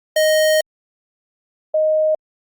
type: tone pair in turn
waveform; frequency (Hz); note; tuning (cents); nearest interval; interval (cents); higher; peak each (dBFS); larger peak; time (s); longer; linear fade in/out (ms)
square / sine; 622.3 / 622.3; D#5 / D#5; 0 / 0; unison; 0; neither; -13; neither; 0.16-0.61 / 1.74-2.15; first; 5
effects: Opus 48 kbps